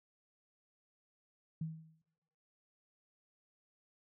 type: tone with exponential decay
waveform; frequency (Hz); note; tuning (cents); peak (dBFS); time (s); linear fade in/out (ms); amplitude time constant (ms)
sine; 160; D#3; +49; -34; 1.61-2.02; 5; 89
effects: noise-tail reverb RT60 1.0 s tail -23 dB re dry